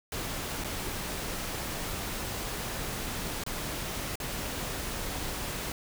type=noise with dropouts; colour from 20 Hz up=pink; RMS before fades=-35 dBFS; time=0.12-5.72 s; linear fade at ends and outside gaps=1 ms; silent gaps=0.639-0.645 / 3.437-3.464 / 4.156-4.201 s; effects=none